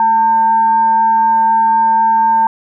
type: tone with frequency modulation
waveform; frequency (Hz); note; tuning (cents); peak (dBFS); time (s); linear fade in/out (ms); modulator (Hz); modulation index
sine; 901; A5; +41; -8; 0-2.47; 2; 682; 0.2
effects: none